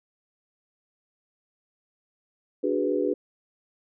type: chord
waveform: sine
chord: G# half-diminished seventh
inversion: second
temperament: equal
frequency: 293.7 / 370 / 415.3 / 493.9 Hz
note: D4 / F#4 / G#4 / B4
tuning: 0 / 0 / 0 / 0 cents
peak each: -28 dBFS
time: 2.63-3.14 s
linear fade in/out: 10 ms
effects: none